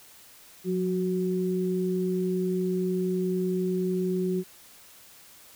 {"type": "tone pair together", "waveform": "sine", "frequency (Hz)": [180.88, 370], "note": ["F#3", "F#4"], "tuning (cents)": [-39, 0], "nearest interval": "octave", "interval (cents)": 1239, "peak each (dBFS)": [-27, -27], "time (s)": [0.64, 4.44], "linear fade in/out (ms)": 50, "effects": ["white hiss -52 dBFS RMS until 5.55 s"]}